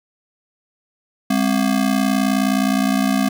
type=ring-modulated tone; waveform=square; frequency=233.1 Hz; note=A#3; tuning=in tune; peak=-13 dBFS; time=1.3-3.29 s; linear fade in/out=5 ms; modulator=29.7 Hz; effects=none